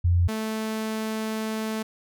sine / sawtooth tone pair in turn, 87.31 / 219.1 Hz, F2 / A3, 0 / -7 cents, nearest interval octave + major third, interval 1593 cents, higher second, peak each -17 / -23 dBFS, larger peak first, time 0.04-0.28 / 0.28-1.83 s, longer second, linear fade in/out 10 ms, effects none

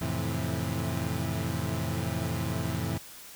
30% pulse chord, F major seventh, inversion none, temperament equal with one note detuned, 87.31 / 110 / 130.81 / 162.92 Hz, F2 / A2 / C3 / E3, 0 / 0 / 0 / -20 cents, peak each -32 dBFS, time 0.01-2.98 s, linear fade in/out 5 ms, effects white hiss -47 dBFS RMS until 3.35 s

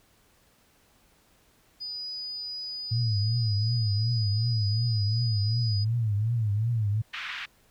sine tone, 4951 Hz, D#8, 9 cents flat, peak -33 dBFS, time 1.8-5.85 s, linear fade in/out 20 ms
sine tone with vibrato, 110 Hz, A2, in tune, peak -23 dBFS, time 2.91-7.02 s, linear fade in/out 10 ms, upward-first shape triangle, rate 2.7 Hz, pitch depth 170 cents each way
white band-pass noise, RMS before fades -36 dBFS, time 7.13-7.46 s, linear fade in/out 10 ms, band 1300 to 3000 Hz, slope 24 dB/octave
effects pink hiss -63 dBFS RMS until 7.7 s

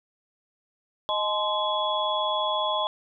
sine tone cluster, 623 / 857 / 1038 / 3371 Hz, D#5 / A5 / C6 / G#7, +2 / -46 / -14 / +25 cents, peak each -29 / -30 / -28 / -29 dBFS, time 1.09-2.87 s, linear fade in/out 0 ms, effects none

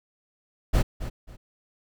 brown noise with echo, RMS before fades -18 dBFS, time 0.73-0.83 s, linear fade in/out 20 ms, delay 270 ms, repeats 2, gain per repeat -12 dB, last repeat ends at 1.37 s, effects none

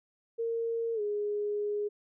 sine tone with pitch glide, 460 to 414.6 Hz, A#4 to G#4, -23 to -3 cents, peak -29 dBFS, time 0.38-1.89 s, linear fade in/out 20 ms, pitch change -180 cents, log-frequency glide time 0.94-1.01 s, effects none

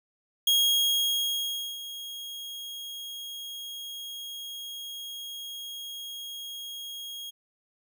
40% pulse tone with ADSR envelope, 3277 Hz, G#7, 24 cents flat, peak -19 dBFS, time 0.47-7.31 s, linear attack 4 ms, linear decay 1300 ms, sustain -17 dB, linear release 18 ms, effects none

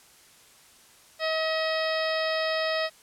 harmonic tone, 637 Hz, D#5, 41 cents sharp, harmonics 1 / 2 / 3 / 4 / 5 / 6 / 7 / 8, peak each -27 / -34 / -32 / -37 / -39 / -37 / -40 / -36 dBFS, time 1.19-2.9 s, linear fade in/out 50 ms, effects white hiss -55 dBFS RMS until 3.02 s + low-pass 11000 Hz 12 dB/octave

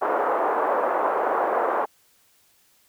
pink band-pass noise, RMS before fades -23 dBFS, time 0.01-1.86 s, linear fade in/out 20 ms, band 450 to 1200 Hz, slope 24 dB/octave, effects white hiss -61 dBFS RMS until 2.88 s

